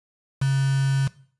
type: tone with quantisation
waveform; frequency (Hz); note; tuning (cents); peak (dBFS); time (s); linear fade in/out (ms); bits
sine; 135.9; C#3; -34; -18; 0.41-1.08; 10; 5
effects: noise-tail reverb RT60 0.5 s tail -19 dB re dry + resampled to 24000 Hz